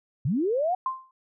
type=linear sweep; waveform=sine; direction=up; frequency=110 to 756 Hz; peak=-22 dBFS; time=0.25-0.75 s; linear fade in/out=5 ms
type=tone with exponential decay; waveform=sine; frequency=1046.5 Hz; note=C6; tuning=in tune; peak=-21 dBFS; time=0.86-1.11 s; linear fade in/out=2 ms; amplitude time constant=53 ms
effects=none